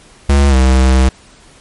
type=tone with pitch glide; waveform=square; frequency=70.1 to 65.03 Hz; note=C#2 to C2; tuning=+20 to -10 cents; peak=-7 dBFS; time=0.29-1.09 s; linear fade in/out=5 ms; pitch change=-130 cents; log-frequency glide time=0.49-0.55 s; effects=pink hiss -43 dBFS RMS until 1.6 s + MP3 48 kbps